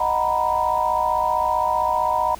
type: chord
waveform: sine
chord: B major seventh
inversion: first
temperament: equal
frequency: 622.3 / 740 / 932.3 / 987.8 Hz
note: D#5 / F#5 / A#5 / B5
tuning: 0 / 0 / 0 / 0 cents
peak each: -26 / -25 / -22 / -22 dBFS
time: 0-2.35 s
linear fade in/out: 5 ms
effects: added 60 Hz sine -41 dBFS peak until 2.39 s + pink hiss -43 dBFS RMS until 2.39 s